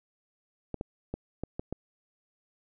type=clicks; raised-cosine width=2 ms; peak=-20 dBFS; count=6; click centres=0.743 / 0.811 / 1.14 / 1.436 / 1.595 / 1.726 s; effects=none